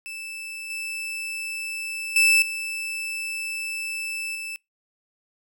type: tone with level steps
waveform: 40% pulse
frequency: 2637 Hz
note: E7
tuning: in tune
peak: -32 / -28 / -14 / -27 / -30 dBFS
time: 0.06-4.56 s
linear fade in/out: 0 ms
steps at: 0.7 / 2.16 / 2.42 / 4.35 s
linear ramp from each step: 2 ms
effects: noise-tail reverb RT60 0.2 s tail -26 dB re dry